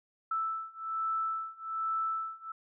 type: beating tone pair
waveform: sine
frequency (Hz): 1318.5 / 1319.7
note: E6 / E6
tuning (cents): 0 / +2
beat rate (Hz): 1.2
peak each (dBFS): -35 / -34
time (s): 0.31-2.52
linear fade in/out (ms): 5
effects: none